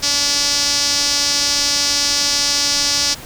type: tone with band-pass filter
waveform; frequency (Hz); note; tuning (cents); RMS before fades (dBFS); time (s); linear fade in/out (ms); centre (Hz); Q
sawtooth; 286.7; D4; -42; -17; 0.02-3.15; 20; 5300; 4
effects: pink hiss -35 dBFS RMS until 3.25 s